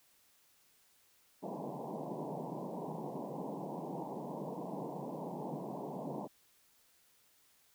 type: band-pass noise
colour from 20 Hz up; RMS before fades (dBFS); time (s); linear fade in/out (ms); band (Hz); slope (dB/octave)
pink; -42; 1.42-6.28; 20; 140 to 1000; 96
effects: white hiss -69 dBFS RMS until 7.74 s